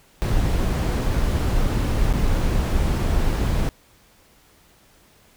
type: noise with dropouts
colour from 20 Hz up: brown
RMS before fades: -20 dBFS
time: 0.22-3.69 s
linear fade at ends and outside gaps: 0 ms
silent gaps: 2.127-2.137 s
effects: pink hiss -55 dBFS RMS until 5.36 s